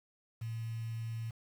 sine tone with quantisation, 113.7 Hz, A#2, 43 cents flat, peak -36 dBFS, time 0.41-1.31 s, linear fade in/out 10 ms, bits 9, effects none

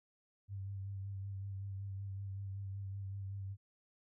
sine tone with vibrato, 98 Hz, G2, in tune, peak -40 dBFS, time 0.48-3.57 s, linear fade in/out 50 ms, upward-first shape sine, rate 5.3 Hz, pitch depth 29 cents each way, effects none

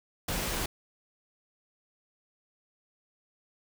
pink noise, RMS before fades -32 dBFS, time 0.28-0.66 s, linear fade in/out 5 ms, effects none

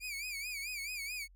sawtooth tone with vibrato, 2349 Hz, D7, in tune, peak -35 dBFS, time 0-1.28 s, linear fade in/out 50 ms, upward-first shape sine, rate 4.6 Hz, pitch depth 120 cents each way, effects added 45 Hz sine -57 dBFS peak until 1.35 s

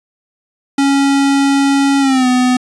square tone with pitch glide, 277.2 to 251.3 Hz, C#4 to B3, 0 to +30 cents, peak -10 dBFS, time 0.78-2.57 s, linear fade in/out 5 ms, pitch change -170 cents, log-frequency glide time 2-2.27 s, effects resampled to 22050 Hz

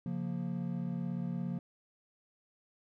triangle chord, Bb minor, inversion first, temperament equal with one note detuned, 138.59 / 176.34 / 233.1 Hz, Db3 / F3 / Bb3, 0 / +17 / 0 cents, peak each -38 / -34 / -38 dBFS, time 0.06-1.59 s, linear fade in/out 2 ms, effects none

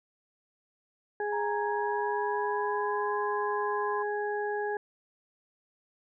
harmonic tone, 415.3 Hz, G#4, in tune, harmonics 1 / 2 / 4, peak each -31 / -34 / -37 dBFS, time 1.2-4.77 s, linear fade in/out 2 ms
sine tone with pitch glide, 932.3 to 1028.5 Hz, A#5 to C6, 0 to -30 cents, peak -32 dBFS, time 1.32-4.03 s, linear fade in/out 10 ms, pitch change +170 cents, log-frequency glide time 1.6-3.18 s
effects none

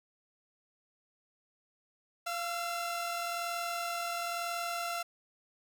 sawtooth tone pair together, 691.5 / 1342 Hz, F5 / E6, -17 / +31 cents, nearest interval major seventh, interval 1148 cents, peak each -32 / -34 dBFS, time 2.26-5.03 s, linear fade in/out 10 ms, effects none

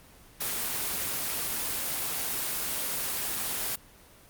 white noise, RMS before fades -31 dBFS, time 0.4-3.76 s, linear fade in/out 10 ms, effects pink hiss -54 dBFS RMS until 4.29 s + Opus 24 kbps

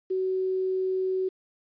sine tone with quantisation, 375.5 Hz, F#4, 26 cents sharp, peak -24 dBFS, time 0.1-1.29 s, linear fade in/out 10 ms, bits 9, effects resampled to 11025 Hz

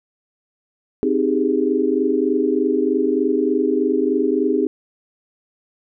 sine chord, Ab major seventh, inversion first, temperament equal, 261.6 / 311.1 / 392 / 415.3 Hz, C4 / Eb4 / G4 / Ab4, 0 / 0 / 0 / 0 cents, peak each -21 dBFS, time 1.03-4.67 s, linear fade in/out 0 ms, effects none

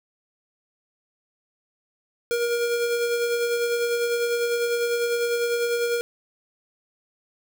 square tone with tremolo, 473.9 Hz, A#4, 28 cents sharp, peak -21 dBFS, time 2.31-6.01 s, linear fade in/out 0 ms, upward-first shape sine, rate 10 Hz, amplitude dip 35%, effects 8-bit

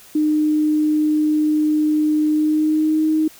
sine tone with pitch glide, 304.9 to 312.4 Hz, D#4 to D#4, -35 to +7 cents, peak -14 dBFS, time 0.15-3.28 s, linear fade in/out 5 ms, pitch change +42 cents, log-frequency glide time 2.29-3.05 s, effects white hiss -45 dBFS RMS until 3.39 s

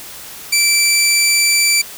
15% pulse tone, 2332 Hz, D7, 13 cents flat, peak -4 dBFS, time 0.52-1.82 s, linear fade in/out 10 ms, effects white hiss -33 dBFS RMS until 1.97 s

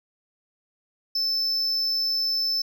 triangle tone, 5274 Hz, E8, in tune, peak -21 dBFS, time 1.15-2.62 s, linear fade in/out 5 ms, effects none

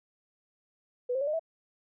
sine tone with pitch steps, 493.9 / 529.3 / 567.3 / 608.1 / 651.7 Hz, B4 / C5 / C#5 / D#5 / E5, 0 / +20 / +40 / -40 / -20 cents, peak -27 dBFS, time 1.09-1.395 s, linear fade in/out 10 ms, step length 61 ms, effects none

